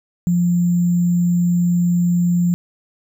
sine tone with sample-and-hold, 174.61 Hz, F3, in tune, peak -13 dBFS, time 0.27-2.54 s, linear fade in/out 0 ms, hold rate 7350 Hz, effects none

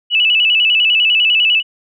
sine tone with vibrato, 2779 Hz, F7, 9 cents flat, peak -9 dBFS, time 0.1-1.63 s, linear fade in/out 50 ms, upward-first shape square, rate 10 Hz, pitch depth 93 cents each way, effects none

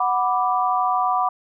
sine chord, B minor, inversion second, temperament equal, 740 / 987.8 / 1174.7 Hz, F#5 / B5 / D6, 0 / 0 / 0 cents, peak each -21 / -23 / -22 dBFS, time 0-1.29 s, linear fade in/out 5 ms, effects none

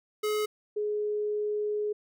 square / sine tone pair in turn, 424.4 / 419.5 Hz, G#4 / G#4, +38 / +17 cents, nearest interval unison, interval 21 cents, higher first, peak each -27 dBFS, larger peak neither, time 0.23-0.46 / 0.76-1.93 s, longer second, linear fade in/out 10 ms, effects none

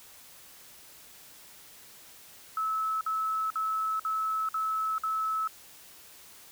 sine tone bursts, 1300 Hz, E6, 24 cents flat, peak -27 dBFS, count 6, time 2.57-5.475 s, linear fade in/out 2 ms, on 440 ms, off 53 ms, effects white hiss -52 dBFS RMS until 6.51 s

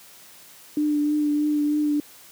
sine tone with vibrato, 297.1 Hz, D4, 20 cents sharp, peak -19 dBFS, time 0.77-2 s, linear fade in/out 2 ms, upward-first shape triangle, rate 3.2 Hz, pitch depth 22 cents each way, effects white hiss -48 dBFS RMS until 2.31 s + high-pass 100 Hz 12 dB/octave

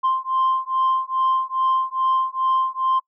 sine beating tone pair, 1046.5 / 1048.9 Hz, C6 / C6, 0 / +4 cents, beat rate 2.4 Hz, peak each -20 dBFS, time 0.03-3 s, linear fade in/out 20 ms, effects noise-tail reverb RT60 0.1 s tail -25 dB re dry + tanh soft clip ceiling -13 dBFS

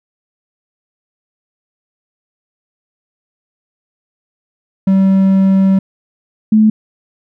triangle / sine tone pair in turn, 192.4 / 216.3 Hz, G3 / A3, -32 / -29 cents, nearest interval major second, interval 203 cents, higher second, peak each -5 dBFS, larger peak neither, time 4.87-5.79 / 6.52-6.7 s, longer first, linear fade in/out 5 ms, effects none

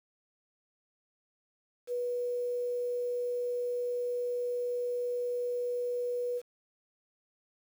sine tone with quantisation, 488.4 Hz, B4, 19 cents flat, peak -30 dBFS, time 1.87-6.42 s, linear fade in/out 50 ms, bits 9, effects none

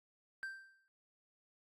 triangle tone with exponential decay, 1568 Hz, G6, in tune, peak -36 dBFS, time 0.43-0.88 s, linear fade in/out 0 ms, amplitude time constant 96 ms, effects AAC 64 kbps

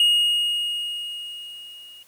triangle tone with level ramp, 2869 Hz, F7, 46 cents sharp, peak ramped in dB -12 to -41 dBFS, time 0-2.03 s, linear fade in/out 2 ms, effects white hiss -56 dBFS RMS until 2.07 s

